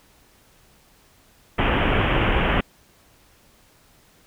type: low-pass noise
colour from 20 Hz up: pink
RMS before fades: -20 dBFS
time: 1.58-2.61 s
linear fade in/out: 10 ms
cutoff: 3200 Hz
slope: 96 dB/octave
effects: pink hiss -56 dBFS RMS until 4.26 s